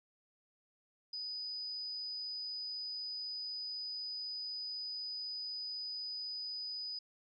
sine tone, 4978 Hz, D#8, in tune, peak -39 dBFS, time 1.13-6.99 s, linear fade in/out 5 ms, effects none

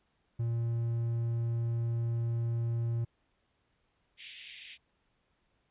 triangle tone, 116.54 Hz, A#2, in tune, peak -27 dBFS, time 0.39-3.05 s, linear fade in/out 10 ms
pink high-pass noise, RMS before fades -43 dBFS, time 4.17-4.78 s, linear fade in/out 50 ms, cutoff 2100 Hz, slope 48 dB/octave
effects pink hiss -75 dBFS RMS until 5.7 s + resampled to 8000 Hz

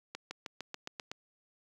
accelerating click train, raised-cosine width 0.2 ms, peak -22 dBFS, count 8, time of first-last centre 0.15-1.115 s, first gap 160 ms, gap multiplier 0.95, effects high-pass 150 Hz 12 dB/octave + 10-bit

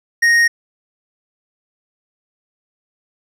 triangle tone with tanh clipping, 1864.7 Hz, A#6, in tune, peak -11 dBFS, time 0.22-0.48 s, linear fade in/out 10 ms, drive 13 dB, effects none

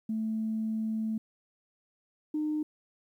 sine tone pair in turn, 220 / 304.7 Hz, A3 / D#4, 0 / -36 cents, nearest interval tritone, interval 564 cents, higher second, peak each -28 / -27 dBFS, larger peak second, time 0.09-1.18 / 2.34-2.63 s, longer first, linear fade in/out 5 ms, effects tanh soft clip ceiling -23 dBFS + 11-bit

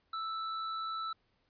square tone, 1318.5 Hz, E6, in tune, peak -36 dBFS, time 0.13-1.13 s, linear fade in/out 5 ms, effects pink hiss -75 dBFS RMS until 1.49 s + resampled to 11025 Hz

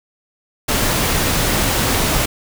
pink noise, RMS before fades -17 dBFS, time 0.68-2.26 s, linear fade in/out 10 ms, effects none

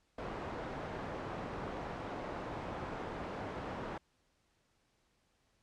white low-pass noise, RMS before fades -42 dBFS, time 0.18-3.98 s, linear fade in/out 5 ms, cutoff 880 Hz, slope 12 dB/octave, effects pink hiss -75 dBFS RMS until 5.62 s + low-pass 8000 Hz 12 dB/octave

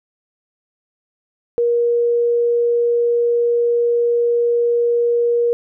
sine tone, 474.2 Hz, A#4, 30 cents sharp, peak -13 dBFS, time 1.58-5.53 s, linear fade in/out 0 ms, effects none

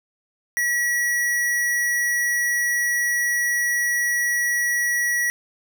square tone, 1928 Hz, B6, 42 cents flat, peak -20 dBFS, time 0.57-5.3 s, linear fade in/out 0 ms, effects none

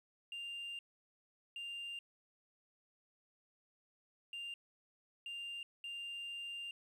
sine tone bursts at uneven times, 2794 Hz, F7, in tune, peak -40 dBFS, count 5, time 0.32-0.79 / 1.56-1.99 / 4.33-4.54 / 5.26-5.63 / 5.84-6.71 s, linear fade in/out 2 ms, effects tanh soft clip ceiling -41 dBFS + 12-bit

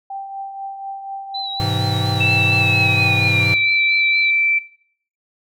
sine tone with tremolo, 784 Hz, G5, in tune, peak -24 dBFS, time 0.1-3.28 s, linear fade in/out 5 ms, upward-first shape triangle, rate 4.1 Hz, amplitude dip 55%
sine tone with vibrato, 3951 Hz, B7, in tune, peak -24 dBFS, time 1.34-4.31 s, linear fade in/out 10 ms, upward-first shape triangle, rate 4.3 Hz, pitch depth 58 cents each way
square chord, Ab augmented, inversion none, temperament equal with one note detuned, 103.83 / 128.42 / 164.81 Hz, Ab2 / C3 / E3, 0 / -32 / 0 cents, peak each -22 / -25 / -28 dBFS, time 1.6-3.54 s, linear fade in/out 0 ms
sine tone with pitch glide, 2649 to 2333 Hz, E7 to D7, +8 to -12 cents, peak -15 dBFS, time 2.2-4.59 s, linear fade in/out 10 ms, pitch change -220 cents, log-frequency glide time 2.56-3.58 s
effects noise-tail reverb RT60 0.6 s tail -17 dB re dry

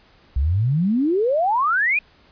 sine exponential sweep, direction up, 61.7 to 2525 Hz, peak -16 dBFS, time 0.36-1.99 s, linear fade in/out 5 ms, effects pink hiss -54 dBFS RMS until 2.31 s + resampled to 11025 Hz

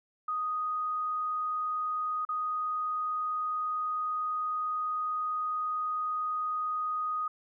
sine tone with dropouts, 1244.5 Hz, D#6, in tune, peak -29 dBFS, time 0.28-7.28 s, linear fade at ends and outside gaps 5 ms, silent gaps 2.251-2.289 s, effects none

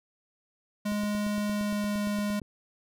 square tone with pitch glide, 207.7 to 206.4 Hz, G#3 to G#3, 0 to -10 cents, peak -28 dBFS, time 0.85-2.4 s, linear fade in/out 10 ms, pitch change -10 cents, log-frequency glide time 1.41-2 s
click train, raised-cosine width 3 ms, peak -30 dBFS, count 14, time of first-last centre 0.92-2.418 s, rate 8.68 Hz
effects none

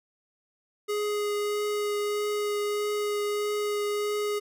square tone with vibrato, 415.3 Hz, G#4, in tune, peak -27 dBFS, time 0.88-4.4 s, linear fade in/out 20 ms, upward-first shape triangle, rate 1.6 Hz, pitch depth 10 cents each way, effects none

